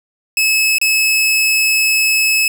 sawtooth tone with dropouts, 2590 Hz, E7, 31 cents flat, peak -8 dBFS, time 0.37-2.48 s, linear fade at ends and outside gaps 2 ms, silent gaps 0.784-0.814 s, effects none

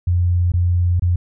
sine tone with dropouts, 88.2 Hz, F2, 18 cents sharp, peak -13 dBFS, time 0.07-1.16 s, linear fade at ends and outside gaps 5 ms, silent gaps 0.52-0.537 / 0.997-1.021 s, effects none

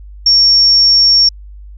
sine tone, 5500 Hz, F8, 27 cents flat, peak -5 dBFS, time 0.26-1.29 s, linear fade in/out 5 ms, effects added 50 Hz sine -30 dBFS peak until 1.77 s

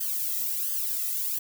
violet noise with flanger, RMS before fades -29 dBFS, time 0-1.39 s, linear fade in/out 10 ms, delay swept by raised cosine 0.62 to 1.57 ms, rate 1.4 Hz, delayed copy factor +1, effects none

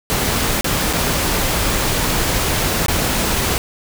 pink noise with dropouts, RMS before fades -18 dBFS, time 0.1-3.58 s, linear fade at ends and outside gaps 0 ms, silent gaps 0.61-0.644 / 0.929-0.934 / 2.861-2.883 s, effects none

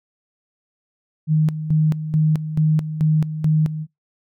sine tone with tremolo, 155.3 Hz, D#3, 3 cents flat, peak -13 dBFS, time 1.27-3.87 s, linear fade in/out 50 ms, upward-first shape square, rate 2.3 Hz, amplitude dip 70%, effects noise-tail reverb RT60 0.2 s tail -25 dB re dry

